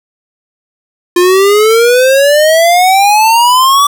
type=exponential sweep; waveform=square; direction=up; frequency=349.2 to 1161 Hz; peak=-5 dBFS; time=1.16-3.87 s; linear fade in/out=5 ms; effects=none